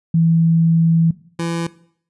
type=tone pair in turn; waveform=sine / 25% pulse; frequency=164.81 / 167.98 Hz; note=E3 / E3; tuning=0 / +33 cents; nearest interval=unison; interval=33 cents; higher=second; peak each=-11 / -16 dBFS; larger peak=first; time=0.14-1.11 / 1.39-1.67 s; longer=first; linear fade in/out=5 ms; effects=noise-tail reverb RT60 0.6 s tail -18 dB re dry + resampled to 24000 Hz